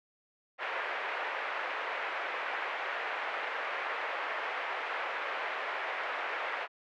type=band-pass noise; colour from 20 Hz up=white; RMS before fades=-36 dBFS; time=0.58-6.68 s; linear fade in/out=50 ms; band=480 to 2200 Hz; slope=24 dB/octave; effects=none